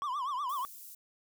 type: tone with vibrato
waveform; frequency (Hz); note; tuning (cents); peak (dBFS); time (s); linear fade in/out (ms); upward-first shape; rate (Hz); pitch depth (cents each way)
triangle; 1082; C#6; -42; -30; 0.02-0.65; 0; triangle; 8.2; 200
type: high-pass noise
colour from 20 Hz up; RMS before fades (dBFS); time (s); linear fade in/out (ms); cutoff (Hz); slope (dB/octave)
white; -49; 0.49-0.95; 5; 8500; 12
effects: none